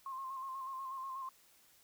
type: tone with vibrato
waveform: sine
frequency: 1063 Hz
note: C6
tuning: 27 cents sharp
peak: -40 dBFS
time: 0.06-1.29 s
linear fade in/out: 2 ms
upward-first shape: square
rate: 8.2 Hz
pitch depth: 31 cents each way
effects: white hiss -66 dBFS RMS until 1.83 s